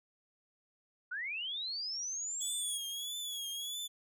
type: linear sweep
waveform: sine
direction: up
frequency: 1405 to 9397 Hz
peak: -36 dBFS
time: 1.11-2.78 s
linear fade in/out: 10 ms
type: tone with vibrato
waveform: sawtooth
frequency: 3366 Hz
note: G#7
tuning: 23 cents sharp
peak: -35 dBFS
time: 2.4-3.88 s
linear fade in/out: 20 ms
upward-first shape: triangle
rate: 1.6 Hz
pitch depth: 87 cents each way
effects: none